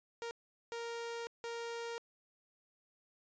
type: tone bursts at uneven times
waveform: sawtooth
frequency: 466.2 Hz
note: A#4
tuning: in tune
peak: -36 dBFS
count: 3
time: 0.22-0.31 / 0.72-1.27 / 1.44-1.98 s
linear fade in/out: 0 ms
effects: resampled to 16000 Hz